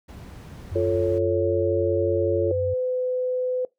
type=noise; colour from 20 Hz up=brown; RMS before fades=-37 dBFS; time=0.08-1.19 s; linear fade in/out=10 ms
type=tone; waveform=sine; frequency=92.5 Hz; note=F#2; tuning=in tune; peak=-27 dBFS; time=0.71-2.74 s; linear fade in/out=10 ms
type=chord; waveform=sine; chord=F augmented; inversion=none; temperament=equal; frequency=349.2 / 440 / 554.4 Hz; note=F4 / A4 / C#5; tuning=0 / 0 / 0 cents; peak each=-24 dBFS; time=0.75-2.52 s; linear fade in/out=10 ms
type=tone with pitch glide; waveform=sine; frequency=509 to 505.5 Hz; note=C5 to B4; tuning=-48 to +40 cents; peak=-22 dBFS; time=2.51-3.65 s; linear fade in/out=2 ms; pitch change=-12 cents; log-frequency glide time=2.65-3.01 s
effects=noise-tail reverb RT60 0.2 s tail -23 dB re dry + high-pass 60 Hz 12 dB/octave